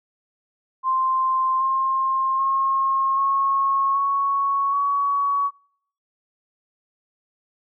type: tone with pitch steps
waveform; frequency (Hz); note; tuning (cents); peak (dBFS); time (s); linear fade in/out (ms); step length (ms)
sine; 1046.5 / 1061.7 / 1077.2 / 1092.8 / 1108.7 / 1124.9; C6 / C6 / C#6 / C#6 / C#6 / C#6; 0 / +25 / -50 / -25 / 0 / +25; -18; 0.83-5.51; 50; 780
effects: noise-tail reverb RT60 0.6 s tail -20 dB re dry